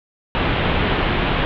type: low-pass noise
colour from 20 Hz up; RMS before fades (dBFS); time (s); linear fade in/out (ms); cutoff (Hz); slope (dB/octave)
pink; -19; 0.35-1.45; 0; 3500; 48
effects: none